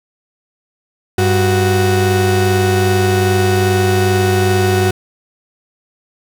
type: tone pair together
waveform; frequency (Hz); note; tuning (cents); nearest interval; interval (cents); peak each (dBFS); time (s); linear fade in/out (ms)
35% pulse; 98.1 / 369.9; G2 / F#4; +2 / 0; octave + major seventh; 2298; -12; 1.18-4.91; 5
effects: none